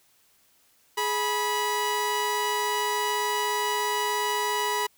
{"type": "tone pair together", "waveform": "sawtooth", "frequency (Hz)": [419.1, 979], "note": ["G#4", "B5"], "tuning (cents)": [16, -15], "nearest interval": "octave + minor third", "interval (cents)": 1469, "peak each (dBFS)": [-26, -22], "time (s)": [0.97, 4.87], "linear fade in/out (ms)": 10, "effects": ["white hiss -63 dBFS RMS until 4.97 s"]}